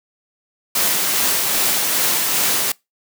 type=noise with tremolo; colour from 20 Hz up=white; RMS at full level=-17 dBFS; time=0.75-2.72 s; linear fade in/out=5 ms; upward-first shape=sine; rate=2.5 Hz; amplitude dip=25%; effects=noise-tail reverb RT60 0.2 s tail -24 dB re dry + high-pass 150 Hz 12 dB/octave